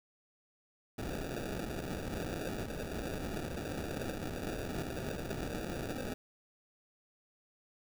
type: noise with sample-and-hold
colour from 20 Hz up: white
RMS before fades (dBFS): -39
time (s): 0.98-6.14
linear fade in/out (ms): 5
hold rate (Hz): 1050
effects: none